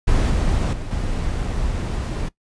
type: noise with level steps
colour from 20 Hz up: brown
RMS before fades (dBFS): -17 / -19 / -28 / -23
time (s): 0.07-2.29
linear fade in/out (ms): 10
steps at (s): 0.3 / 0.73 / 0.91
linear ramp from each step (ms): 2
effects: noise-tail reverb RT60 0.1 s tail -19 dB re dry + resampled to 22050 Hz